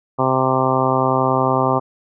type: harmonic tone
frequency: 130.81 Hz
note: C3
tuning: in tune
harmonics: 1 / 2 / 3 / 4 / 5 / 6 / 7 / 8 / 9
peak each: -23 / -23 / -23 / -23 / -23 / -23 / -23 / -23 / -23 dBFS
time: 0.18-1.8 s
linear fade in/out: 20 ms
effects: none